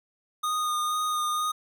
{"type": "tone with vibrato", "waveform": "square", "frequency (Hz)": 1230, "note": "D#6", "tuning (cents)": -20, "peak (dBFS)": -26, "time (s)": [0.43, 1.52], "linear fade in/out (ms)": 10, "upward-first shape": "sine", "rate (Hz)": 2.1, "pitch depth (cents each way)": 15, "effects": []}